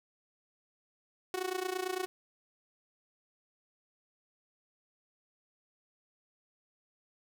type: tone with amplitude modulation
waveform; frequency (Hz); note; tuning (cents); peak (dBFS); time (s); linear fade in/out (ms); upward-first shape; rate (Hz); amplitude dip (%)
sawtooth; 370; F#4; 0; -26; 1.34-2.06; 0; sine; 28.9; 85
effects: none